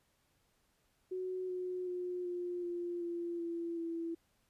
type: tone with pitch steps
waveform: sine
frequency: 370 / 364.5 / 359.1 / 353.7 / 348.4 / 343.2 / 338.1 / 333.1 Hz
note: F#4 / F#4 / F4 / F4 / F4 / F4 / E4 / E4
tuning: 0 / -26 / +48 / +22 / -4 / -30 / +44 / +18 cents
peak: -36 dBFS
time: 1.11-4.15 s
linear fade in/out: 10 ms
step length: 380 ms
effects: pink hiss -75 dBFS RMS until 4.49 s + resampled to 32000 Hz